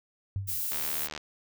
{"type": "tone with exponential decay", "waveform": "sine", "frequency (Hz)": 98, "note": "G2", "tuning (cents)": 0, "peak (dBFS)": -26, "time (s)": [0.36, 0.69], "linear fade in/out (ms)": 0, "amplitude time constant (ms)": 71}
{"type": "noise", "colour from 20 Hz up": "violet", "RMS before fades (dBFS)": -32, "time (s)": [0.47, 1.08], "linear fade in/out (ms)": 20}
{"type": "click train", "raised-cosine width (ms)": 0.2, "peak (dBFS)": -19, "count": 36, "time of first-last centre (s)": [0.72, 1.177], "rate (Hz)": 76.6}
{"effects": []}